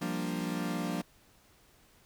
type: chord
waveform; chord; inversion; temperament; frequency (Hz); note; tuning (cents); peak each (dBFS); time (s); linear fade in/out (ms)
40% pulse; G minor seventh; third; equal; 174.61 / 196 / 233.1 / 293.7; F3 / G3 / Bb3 / D4; 0 / 0 / 0 / 0; -35 / -39 / -37 / -37; 0.01-1.02; 10
effects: pink hiss -63 dBFS RMS until 2.05 s

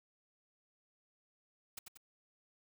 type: noise with echo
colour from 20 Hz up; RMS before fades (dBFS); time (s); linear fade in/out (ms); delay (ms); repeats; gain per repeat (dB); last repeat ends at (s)
white; -45; 1.77-1.79; 5; 92; 2; -5; 1.974
effects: none

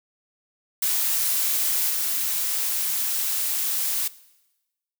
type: noise with level steps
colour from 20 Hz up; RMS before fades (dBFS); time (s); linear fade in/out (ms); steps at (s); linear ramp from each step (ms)
blue; -23 / -25; 0.82-4.08; 5; 1.9; 2
effects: noise-tail reverb RT60 1.0 s tail -19 dB re dry

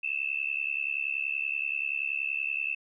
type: tone with amplitude modulation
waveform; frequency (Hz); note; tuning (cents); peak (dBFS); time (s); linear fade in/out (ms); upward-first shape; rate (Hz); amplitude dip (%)
sine; 2637; E7; 0; -24; 0.03-2.75; 10; sine; 70.5; 100
effects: none

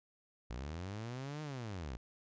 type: linear two-way sweep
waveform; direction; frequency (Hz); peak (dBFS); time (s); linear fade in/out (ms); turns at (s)
sawtooth; up then down; 54.7 to 155.56 to 54.7; -37; 0.5-1.97; 5; 1.42
effects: resampled to 16000 Hz

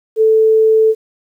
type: tone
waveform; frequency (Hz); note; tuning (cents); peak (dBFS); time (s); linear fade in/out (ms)
sine; 440; A4; 0; -7; 0.16-0.95; 50
effects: 8-bit

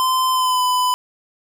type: tone with pitch glide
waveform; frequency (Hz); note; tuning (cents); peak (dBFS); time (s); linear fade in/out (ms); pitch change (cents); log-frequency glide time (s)
square; 1030 to 1002.4; C6 to B5; -28 to +25; -16; 0-0.94; 0; -47; 0.31-0.63
effects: none

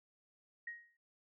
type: tone with exponential decay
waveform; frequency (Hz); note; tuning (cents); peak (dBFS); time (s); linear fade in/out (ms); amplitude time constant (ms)
sine; 1880; A#6; +14; -39; 0.67-0.97; 5; 64
effects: none

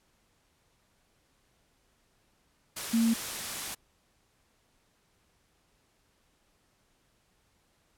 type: tone in noise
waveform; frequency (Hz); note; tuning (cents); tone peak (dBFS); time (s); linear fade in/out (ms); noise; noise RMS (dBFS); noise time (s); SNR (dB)
sine; 228.6; A#3; -34; -22; 2.93-3.14; 10; white; -36; 2.76-3.75; +11
effects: pink hiss -70 dBFS RMS until 7.97 s + low-pass 12000 Hz 12 dB/octave

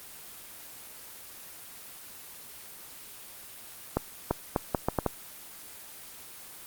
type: accelerating click train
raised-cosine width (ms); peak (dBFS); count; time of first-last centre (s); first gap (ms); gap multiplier
1; -10; 7; 3.97-5.063; 340; 0.74
effects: white hiss -46 dBFS RMS until 6.66 s + Opus 24 kbps

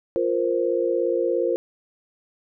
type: chord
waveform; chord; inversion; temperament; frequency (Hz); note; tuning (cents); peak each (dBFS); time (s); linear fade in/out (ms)
sine; F suspended fourth; none; equal; 349.2 / 466.2 / 523.3; F4 / Bb4 / C5; 0 / 0 / 0; -24; 0.16-1.56; 0
effects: none

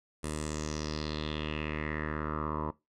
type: tone with low-pass filter sweep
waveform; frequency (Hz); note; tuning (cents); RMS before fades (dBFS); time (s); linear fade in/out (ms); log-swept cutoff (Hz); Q
10% pulse; 76.5; D#2; -29; -35; 0.23-2.71; 10; 9700 to 930; 4.3
effects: noise-tail reverb RT60 0.2 s tail -19 dB re dry

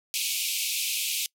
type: band-pass noise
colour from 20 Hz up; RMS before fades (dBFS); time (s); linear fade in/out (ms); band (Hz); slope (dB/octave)
pink; -29; 0.14-1.26; 0; 2300 to 16000; 96
effects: noise-tail reverb RT60 0.1 s tail -24 dB re dry

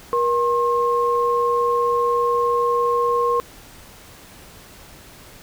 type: tone pair together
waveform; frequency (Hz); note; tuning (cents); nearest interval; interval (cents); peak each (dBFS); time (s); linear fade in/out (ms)
sine; 476.8 / 1070.4; A#4 / C6; +39 / +39; octave + major second; 1400; -19; 0.13-3.4; 0
effects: pink hiss -44 dBFS RMS until 5.42 s

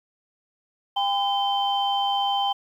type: tone cluster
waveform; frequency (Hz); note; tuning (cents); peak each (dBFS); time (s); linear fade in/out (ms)
sine; 800 / 1015 / 3101; G5 / B5 / G7; +35 / +47 / -19; -22 / -30 / -26; 0.96-2.53; 10
effects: tanh soft clip ceiling -12 dBFS + 9-bit

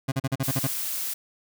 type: tone bursts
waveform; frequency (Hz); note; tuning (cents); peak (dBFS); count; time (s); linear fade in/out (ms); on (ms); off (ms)
30% pulse; 134; C3; +42; -20; 8; 0.08-0.673; 10; 40; 39
type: noise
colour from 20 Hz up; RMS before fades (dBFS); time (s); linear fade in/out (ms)
blue; -30; 0.43-1.14; 10
effects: none

